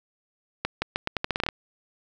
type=accelerating click train; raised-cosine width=0.3 ms; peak=-9 dBFS; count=12; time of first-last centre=0.65-1.488 s; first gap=170 ms; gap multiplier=0.82; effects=none